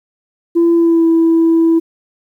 sine tone with pitch glide, 338 to 329.3 Hz, E4 to E4, +43 to -2 cents, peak -6 dBFS, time 0.55-1.8 s, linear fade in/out 20 ms, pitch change -45 cents, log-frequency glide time 0.74-1.06 s, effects tanh soft clip ceiling -5 dBFS + 8-bit

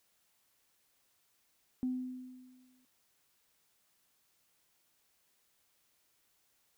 sine tone with exponential decay, 254.2 Hz, C4, 50 cents flat, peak -29 dBFS, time 1.83-2.85 s, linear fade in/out 0 ms, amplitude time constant 220 ms, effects tanh soft clip ceiling -25 dBFS + white hiss -74 dBFS RMS until 6.77 s

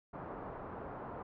white low-pass noise, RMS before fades -45 dBFS, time 0.13-1.23 s, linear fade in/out 10 ms, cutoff 1100 Hz, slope 24 dB/octave, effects none

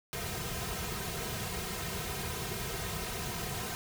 pink noise with comb filter, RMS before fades -37 dBFS, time 0.13-3.75 s, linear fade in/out 0 ms, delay 3.5 ms, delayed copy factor -1, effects none

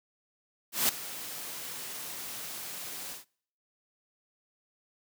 white noise with ADSR envelope, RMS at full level -24 dBFS, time 0.72-3.25 s, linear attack 170 ms, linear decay 4 ms, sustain -16 dB, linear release 140 ms, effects noise-tail reverb RT60 0.6 s tail -26 dB re dry + high-pass 100 Hz 12 dB/octave

